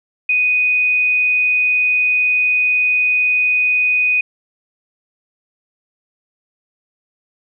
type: tone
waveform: sine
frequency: 2489 Hz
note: D#7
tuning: in tune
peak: -12 dBFS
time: 0.29-4.21 s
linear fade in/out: 5 ms
effects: none